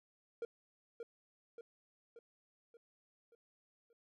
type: tone with echo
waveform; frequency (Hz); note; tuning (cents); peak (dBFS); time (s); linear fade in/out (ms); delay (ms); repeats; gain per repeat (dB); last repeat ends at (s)
triangle; 465.9; A#4; -1; -36; 0.42-0.45; 2; 580; 6; -5; 3.93
effects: none